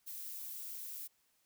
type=noise; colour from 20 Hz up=violet; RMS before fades=-45 dBFS; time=0.06-1.08 s; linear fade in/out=20 ms; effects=white hiss -75 dBFS RMS until 1.45 s